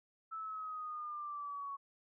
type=linear sweep; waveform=sine; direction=down; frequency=1318.5 to 1108.7 Hz; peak=-40 dBFS; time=0.31-1.77 s; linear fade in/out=20 ms; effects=none